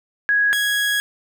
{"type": "tone pair in turn", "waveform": ["sine", "30% pulse"], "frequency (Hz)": [1661.2, 1661.2], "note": ["G#6", "G#6"], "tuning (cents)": [0, 0], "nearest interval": "unison", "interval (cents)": 0, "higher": "neither", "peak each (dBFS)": [-14, -15], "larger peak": "first", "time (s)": [[0.29, 0.53], [0.53, 1]], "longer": "second", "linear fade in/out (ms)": 0, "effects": []}